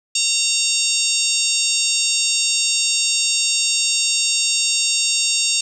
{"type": "harmonic tone with a mistuned harmonic", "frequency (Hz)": 920, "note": "A#5", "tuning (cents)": -23, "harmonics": [3, 4, 5, 6, 7, 8, 9], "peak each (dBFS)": [-24, -24, -24, -24, -24, -24, -24], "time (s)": [0.15, 5.61], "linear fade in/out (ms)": 5, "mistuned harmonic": 7, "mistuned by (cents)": 51, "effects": ["8-bit"]}